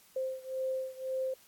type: beating tone pair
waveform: sine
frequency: 522 / 523.9 Hz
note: C5 / C5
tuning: -4 / +2 cents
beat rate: 1.9 Hz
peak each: -35 / -37 dBFS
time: 0.16-1.34 s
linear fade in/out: 5 ms
effects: white hiss -61 dBFS RMS until 1.47 s + AAC 64 kbps